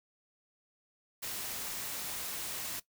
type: noise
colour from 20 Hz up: white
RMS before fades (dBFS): -39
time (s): 1.22-2.8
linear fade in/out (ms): 10
effects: noise-tail reverb RT60 0.1 s tail -17 dB re dry